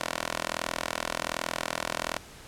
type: tone with high-pass filter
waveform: 10% pulse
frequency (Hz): 41.3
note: E1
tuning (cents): +4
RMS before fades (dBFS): -33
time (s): 0.01-2.17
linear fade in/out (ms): 0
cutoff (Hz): 650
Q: 0.69
effects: pink hiss -48 dBFS RMS until 2.47 s + low-pass 11000 Hz 12 dB/octave